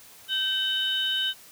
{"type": "tone cluster", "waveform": "sine", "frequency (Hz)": [1549, 3033, 3717], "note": ["G6", "F#7", "A#7"], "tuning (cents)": [-21, 42, -6], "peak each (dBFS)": [-31, -25, -29], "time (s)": [0.28, 1.34], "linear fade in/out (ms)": 50, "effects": ["tanh soft clip ceiling -16 dBFS", "white hiss -50 dBFS RMS until 1.51 s"]}